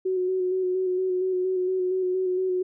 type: tone with vibrato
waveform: sine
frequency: 370 Hz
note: F#4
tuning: in tune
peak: -22 dBFS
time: 0.05-2.63 s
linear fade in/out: 10 ms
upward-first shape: square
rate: 4.3 Hz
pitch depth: 21 cents each way
effects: none